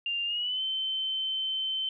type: tone with pitch glide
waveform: sine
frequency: 2794 to 3082 Hz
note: F7 to G7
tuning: 0 to -30 cents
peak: -28 dBFS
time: 0.06-1.89 s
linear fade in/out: 2 ms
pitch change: +170 cents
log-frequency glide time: 0.25-0.62 s
effects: none